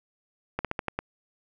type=slowing click train; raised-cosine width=0.5 ms; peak=-13 dBFS; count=6; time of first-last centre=0.59-0.99 s; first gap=57 ms; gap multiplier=1.17; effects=none